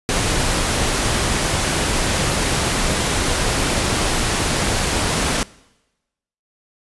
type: noise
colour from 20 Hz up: pink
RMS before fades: -19 dBFS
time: 0.09-5.43 s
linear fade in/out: 0 ms
effects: noise-tail reverb RT60 1.0 s tail -22 dB re dry + resampled to 24000 Hz